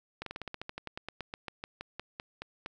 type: slowing click train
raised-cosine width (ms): 0.3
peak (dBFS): -22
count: 22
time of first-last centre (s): 0.22-2.661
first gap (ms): 43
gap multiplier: 1.09
effects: none